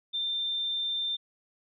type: tone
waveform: sine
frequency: 3584 Hz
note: A7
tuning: 31 cents sharp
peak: -28 dBFS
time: 0.13-1.17 s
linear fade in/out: 20 ms
effects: none